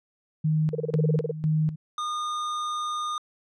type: tone with tremolo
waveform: sine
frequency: 155.56 Hz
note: D#3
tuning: in tune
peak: -20 dBFS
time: 0.44-1.76 s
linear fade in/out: 10 ms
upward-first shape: square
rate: 2 Hz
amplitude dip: 75%
type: tone bursts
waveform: sine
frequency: 466.2 Hz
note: A#4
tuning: in tune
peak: -23 dBFS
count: 12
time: 0.73-1.313 s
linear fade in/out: 5 ms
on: 22 ms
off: 29 ms
type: tone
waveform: square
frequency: 1220 Hz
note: D#6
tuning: 34 cents flat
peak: -28 dBFS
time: 1.98-3.18 s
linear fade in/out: 2 ms
effects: low-pass 6000 Hz 12 dB/octave